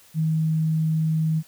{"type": "tone", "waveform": "sine", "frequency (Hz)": 158.6, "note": "D#3", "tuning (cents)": 33, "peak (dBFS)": -19, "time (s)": [0.14, 1.43], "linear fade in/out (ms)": 50, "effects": ["white hiss -53 dBFS RMS until 1.47 s"]}